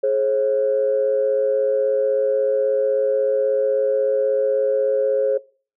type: tone pair together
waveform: sine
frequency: 422.5 / 538.8 Hz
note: G#4 / C#5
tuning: +30 / -49 cents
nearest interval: major third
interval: 421 cents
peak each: -20 / -16 dBFS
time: 0.03-5.38 s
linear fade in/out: 10 ms
effects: noise-tail reverb RT60 0.4 s tail -23 dB re dry + tanh soft clip ceiling -9 dBFS